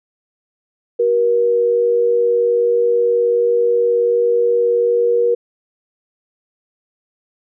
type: tone pair together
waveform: sine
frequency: 376.7 / 475.4 Hz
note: F#4 / A#4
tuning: +31 / +34 cents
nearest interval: major third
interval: 403 cents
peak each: -22 / -12 dBFS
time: 0.99-5.35 s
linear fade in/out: 10 ms
effects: none